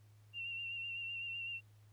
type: tone with vibrato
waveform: sine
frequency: 2750 Hz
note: F7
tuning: 27 cents flat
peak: -40 dBFS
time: 0.33-1.61 s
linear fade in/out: 50 ms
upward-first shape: sine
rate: 7.9 Hz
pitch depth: 32 cents each way
effects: added 105 Hz sine -60 dBFS peak until 1.92 s + pink hiss -74 dBFS RMS until 1.92 s